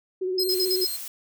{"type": "tone with vibrato", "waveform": "sine", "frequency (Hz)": 371, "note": "F#4", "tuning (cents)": 5, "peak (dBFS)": -24, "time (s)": [0.21, 0.85], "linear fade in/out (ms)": 10, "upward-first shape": "sine", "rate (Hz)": 16, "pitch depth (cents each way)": 35}
{"type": "tone bursts", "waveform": "sine", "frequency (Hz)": 5110, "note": "D#8", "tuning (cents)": 45, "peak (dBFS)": -22, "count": 5, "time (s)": [0.38, 0.869], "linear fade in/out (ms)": 5, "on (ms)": 57, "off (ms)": 51}
{"type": "tone", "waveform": "10% pulse", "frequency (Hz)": 4186, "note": "C8", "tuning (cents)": 0, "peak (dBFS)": -23, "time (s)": [0.39, 0.97], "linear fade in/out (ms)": 10}
{"type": "noise", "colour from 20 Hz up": "blue", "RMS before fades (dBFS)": -36, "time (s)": [0.49, 1.08], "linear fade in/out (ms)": 2}
{"effects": []}